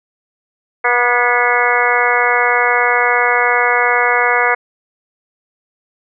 harmonic tone with a mistuned harmonic, 242.6 Hz, B3, 31 cents flat, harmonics 2 / 3 / 4 / 5 / 6 / 7 / 8 / 9, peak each -19 / -19 / -19 / -19 / -19 / -19 / -19 / -19 dBFS, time 0.84-4.55 s, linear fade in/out 10 ms, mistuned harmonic 8, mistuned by +38 cents, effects none

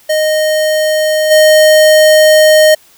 square tone with level steps, 619 Hz, D#5, 9 cents flat, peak -10 / -4 dBFS, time 0.09-2.75 s, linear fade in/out 10 ms, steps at 1.3 s, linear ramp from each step 20 ms, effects white hiss -45 dBFS RMS until 2.97 s

